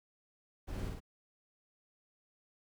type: noise with echo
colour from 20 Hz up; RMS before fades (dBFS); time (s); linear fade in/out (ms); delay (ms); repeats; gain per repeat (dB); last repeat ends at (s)
brown; -41; 0.67-0.9; 20; 52; 2; -2; 1.004
effects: none